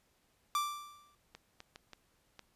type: tone with exponential decay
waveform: 45% pulse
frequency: 1174.7 Hz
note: D6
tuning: in tune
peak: -28 dBFS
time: 0.55-1.15 s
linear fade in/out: 1 ms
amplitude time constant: 130 ms
type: clicks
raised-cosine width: 0.2 ms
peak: -31 dBFS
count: 5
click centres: 1.35 / 1.604 / 1.759 / 1.933 / 2.393 s
effects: pink hiss -73 dBFS RMS until 2.55 s + resampled to 32000 Hz